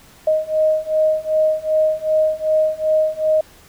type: beating tone pair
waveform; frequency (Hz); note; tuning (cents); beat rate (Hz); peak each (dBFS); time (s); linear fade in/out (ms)
sine; 622.3 / 624.9; D#5 / D#5; 0 / +7; 2.6; -18 / -17; 0.27-3.41; 5
effects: pink hiss -47 dBFS RMS until 3.68 s